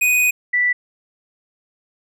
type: tone pair in turn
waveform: square / sine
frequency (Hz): 2489 / 1969.3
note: D#7 / B6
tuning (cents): 0 / -5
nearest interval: major third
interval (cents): 405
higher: first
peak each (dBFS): -14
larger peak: neither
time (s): 0.01-0.31 / 0.53-0.73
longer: first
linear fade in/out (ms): 10
effects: none